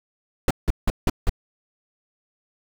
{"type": "noise bursts", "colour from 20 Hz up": "brown", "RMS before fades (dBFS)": -17, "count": 5, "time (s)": [0.48, 1.295], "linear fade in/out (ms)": 2, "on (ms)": 27, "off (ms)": 170, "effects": []}